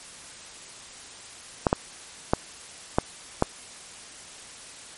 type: clicks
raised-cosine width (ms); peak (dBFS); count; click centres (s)
1; -4; 5; 1.668 / 1.729 / 2.335 / 2.985 / 3.424
effects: white hiss -44 dBFS RMS until 4.97 s + MP3 48 kbps